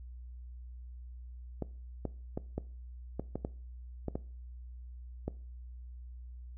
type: clicks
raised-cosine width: 2 ms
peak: -21 dBFS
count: 10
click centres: 1.623 / 2.053 / 2.375 / 2.58 / 3.196 / 3.356 / 3.449 / 4.083 / 4.155 / 5.28 s
effects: noise-tail reverb RT60 0.4 s tail -20 dB re dry + added 61 Hz sine -44 dBFS peak until 6.57 s